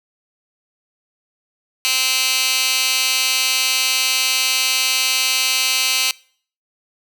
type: tone with high-pass filter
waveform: 15% pulse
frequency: 260 Hz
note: C4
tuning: 11 cents flat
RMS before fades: -18 dBFS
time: 1.85-6.11 s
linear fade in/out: 0 ms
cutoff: 3200 Hz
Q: 1.4
effects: noise-tail reverb RT60 0.5 s tail -23 dB re dry